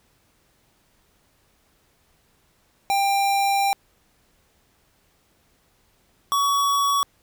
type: tone pair in turn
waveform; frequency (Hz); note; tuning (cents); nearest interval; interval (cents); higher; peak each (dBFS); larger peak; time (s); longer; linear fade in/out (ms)
square; 793 / 1126.7; G5 / C#6; +20 / +28; tritone; 608; second; -19; neither; 2.9-3.73 / 6.32-7.03; first; 0
effects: pink hiss -63 dBFS RMS until 7.22 s